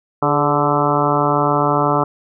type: harmonic tone with a mistuned harmonic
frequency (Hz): 146.2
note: D3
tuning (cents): -7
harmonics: 1 / 2 / 3 / 4 / 5 / 6 / 7 / 8 / 9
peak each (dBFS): -22 / -22 / -22 / -22 / -22 / -22 / -22 / -22 / -22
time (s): 0.22-2.04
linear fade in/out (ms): 5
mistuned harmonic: 3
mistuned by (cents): -49
effects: none